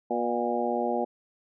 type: harmonic tone with a mistuned harmonic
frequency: 120 Hz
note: B2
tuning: 49 cents flat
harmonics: 2 / 3 / 4 / 5 / 6 / 7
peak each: -32 / -32 / -32 / -32 / -32 / -32 dBFS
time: 0.1-1.05 s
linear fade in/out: 10 ms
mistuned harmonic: 7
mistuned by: -48 cents
effects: none